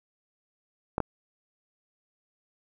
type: clicks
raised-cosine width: 1 ms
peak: -12 dBFS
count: 2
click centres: 0.981 / 1.003 s
effects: none